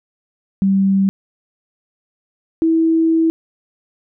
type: tone pair in turn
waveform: sine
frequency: 194.3 / 325.5 Hz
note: G3 / E4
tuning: -15 / -22 cents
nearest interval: major sixth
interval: 893 cents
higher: second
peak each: -11 dBFS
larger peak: neither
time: 0.62-1.09 / 2.62-3.3 s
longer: second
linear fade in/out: 0 ms
effects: none